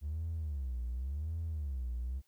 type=tone with vibrato; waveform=triangle; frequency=70.2 Hz; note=C#2; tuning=22 cents sharp; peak=-31 dBFS; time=0.01-2.22 s; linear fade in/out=50 ms; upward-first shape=sine; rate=0.9 Hz; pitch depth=280 cents each way; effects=tanh soft clip ceiling -31 dBFS + white hiss -75 dBFS RMS until 2.27 s